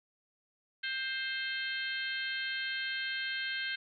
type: harmonic tone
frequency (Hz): 525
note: C5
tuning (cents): +6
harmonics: 3 / 4 / 5 / 6 / 7 / 8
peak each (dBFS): -36 / -41 / -44 / -41 / -47 / -43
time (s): 0.83-3.76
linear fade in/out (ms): 10
effects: none